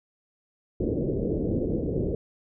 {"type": "low-pass noise", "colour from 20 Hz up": "white", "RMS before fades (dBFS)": -27, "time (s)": [0.8, 2.15], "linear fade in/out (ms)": 2, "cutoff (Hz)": 500, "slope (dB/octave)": 48, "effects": []}